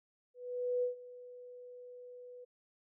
sine tone with ADSR envelope, 493.9 Hz, B4, in tune, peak -29 dBFS, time 0.34-2.45 s, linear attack 490 ms, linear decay 120 ms, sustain -19 dB, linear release 13 ms, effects none

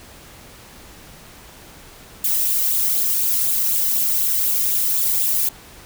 violet noise with flanger, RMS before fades -19 dBFS, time 2.24-5.49 s, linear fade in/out 5 ms, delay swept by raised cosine 0.26 to 1.02 ms, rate 4 Hz, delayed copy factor +0.5, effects pink hiss -43 dBFS RMS until 5.85 s

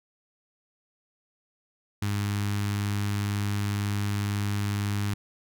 sawtooth tone with notch filter, 102 Hz, G#2, 31 cents flat, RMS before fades -28 dBFS, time 2.02-5.14 s, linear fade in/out 5 ms, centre 550 Hz, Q 0.68, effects none

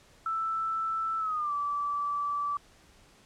sine tone with pitch glide, 1323 to 1158.4 Hz, E6 to D6, +6 to -24 cents, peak -28 dBFS, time 0.26-2.57 s, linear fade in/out 2 ms, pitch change -230 cents, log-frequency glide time 1.19-1.53 s, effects pink hiss -59 dBFS RMS until 3.25 s + low-pass 9000 Hz 12 dB/octave

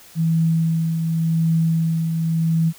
sine tone with tremolo, 163.3 Hz, E3, 16 cents flat, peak -14 dBFS, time 0.15-2.73 s, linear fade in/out 50 ms, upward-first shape triangle, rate 0.89 Hz, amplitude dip 45%, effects white hiss -46 dBFS RMS until 2.78 s

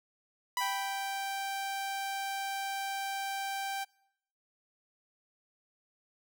sawtooth tone with exponential decay, 987.8 Hz, B5, in tune, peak -25 dBFS, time 0.57-1.49 s, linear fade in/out 1 ms, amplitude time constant 200 ms
sawtooth tone, 784 Hz, G5, in tune, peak -30 dBFS, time 0.6-3.85 s, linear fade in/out 20 ms
effects noise-tail reverb RT60 0.8 s tail -26 dB re dry

